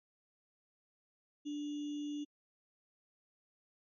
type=tone with sample-and-hold; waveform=sine; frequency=293.7 Hz; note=D4; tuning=in tune; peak=-37 dBFS; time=1.45-2.25 s; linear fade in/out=20 ms; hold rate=3150 Hz; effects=MP3 32 kbps